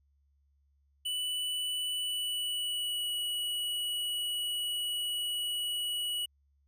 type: tone with pitch glide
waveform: square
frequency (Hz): 2974 to 2931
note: F#7 to F#7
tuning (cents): +8 to -17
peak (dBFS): -32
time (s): 1.05-6.26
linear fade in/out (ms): 10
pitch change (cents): -25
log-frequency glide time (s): 1.93-3.12
effects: added 70 Hz sine -67 dBFS peak until 6.67 s